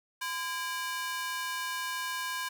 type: ring-modulated tone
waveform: sawtooth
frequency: 1323 Hz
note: E6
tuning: 6 cents sharp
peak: -26 dBFS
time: 0.21-2.49 s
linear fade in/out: 10 ms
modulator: 302 Hz
effects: none